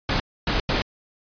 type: noise bursts at uneven times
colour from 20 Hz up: pink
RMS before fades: -22 dBFS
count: 3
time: 0.09-0.2 / 0.47-0.6 / 0.69-0.82 s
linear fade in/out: 2 ms
effects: resampled to 11025 Hz